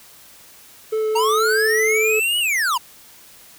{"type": "tone with vibrato", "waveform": "triangle", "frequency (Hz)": 435.6, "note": "A4", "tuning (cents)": -17, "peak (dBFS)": -16, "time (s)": [0.92, 2.2], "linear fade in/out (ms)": 10, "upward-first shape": "sine", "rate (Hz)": 4.6, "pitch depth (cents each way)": 9}
{"type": "linear two-way sweep", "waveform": "square", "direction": "up then down", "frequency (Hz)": [899, 2954, 899], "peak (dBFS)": -18, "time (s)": [1.15, 2.78], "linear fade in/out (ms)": 10, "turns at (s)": 2.39}
{"effects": ["white hiss -46 dBFS RMS until 3.58 s"]}